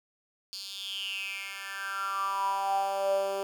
10% pulse tone with high-pass filter sweep, 196.1 Hz, G3, 1 cent sharp, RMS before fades -32 dBFS, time 0.53-3.43 s, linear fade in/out 0 ms, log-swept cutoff 4400 to 460 Hz, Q 8.3, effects none

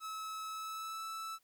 45% pulse tone with pitch glide, 1295 to 1315.4 Hz, E6 to E6, -31 to -4 cents, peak -40 dBFS, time 0-1.39 s, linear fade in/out 50 ms, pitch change +27 cents, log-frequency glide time 0.47-1.04 s, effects white hiss -75 dBFS RMS until 1.43 s

